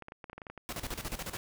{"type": "clicks", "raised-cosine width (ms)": 0.5, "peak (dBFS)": -29, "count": 12, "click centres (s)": [0.023, 0.084, 0.121, 0.242, 0.298, 0.331, 0.38, 0.418, 0.468, 0.5, 0.577, 0.706]}
{"type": "noise with tremolo", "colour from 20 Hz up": "pink", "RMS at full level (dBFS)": -37, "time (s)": [0.69, 1.37], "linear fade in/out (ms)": 0, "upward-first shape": "square", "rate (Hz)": 14, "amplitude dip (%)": 75}
{"effects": []}